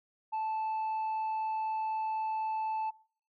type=tone; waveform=sine; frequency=876 Hz; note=A5; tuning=8 cents flat; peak=-28 dBFS; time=0.32-2.91 s; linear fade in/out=20 ms; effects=noise-tail reverb RT60 0.5 s tail -23 dB re dry + tanh soft clip ceiling -30 dBFS